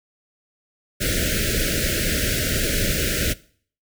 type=band-stop noise; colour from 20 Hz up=pink; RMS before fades=-22 dBFS; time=1-3.34 s; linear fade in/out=20 ms; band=630 to 1400 Hz; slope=96 dB/octave; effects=noise-tail reverb RT60 0.5 s tail -20 dB re dry